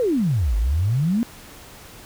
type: exponential two-way sweep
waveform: sine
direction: down then up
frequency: 523.3 to 49 to 245.6 Hz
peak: -17 dBFS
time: 0-1.23 s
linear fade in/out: 0 ms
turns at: 0.56 s
effects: pink hiss -43 dBFS RMS until 2.05 s